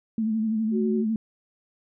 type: tone with vibrato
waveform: sine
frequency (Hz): 220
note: A3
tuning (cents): 0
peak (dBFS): -22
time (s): 0.18-1.16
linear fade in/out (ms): 2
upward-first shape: sine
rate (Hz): 12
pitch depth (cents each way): 46
type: tone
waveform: sine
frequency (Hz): 370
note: F#4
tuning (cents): 0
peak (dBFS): -26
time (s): 0.71-1.05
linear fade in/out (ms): 50
effects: none